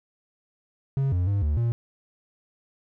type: tone with pitch steps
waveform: triangle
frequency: 136.2 / 89.5 / 100.2 / 74.5 / 117.4 Hz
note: C#3 / F2 / G2 / D2 / A#2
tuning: -30 / +43 / +38 / +25 / +13 cents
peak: -19 dBFS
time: 0.97-1.72 s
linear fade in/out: 0 ms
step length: 150 ms
effects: none